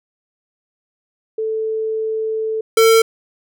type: tone pair in turn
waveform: sine / square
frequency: 440 / 450.3 Hz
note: A4 / A4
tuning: 0 / +40 cents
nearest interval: unison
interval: 40 cents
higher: second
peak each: -18 / -9 dBFS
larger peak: second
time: 1.38-2.61 / 2.77-3.02 s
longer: first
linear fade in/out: 5 ms
effects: none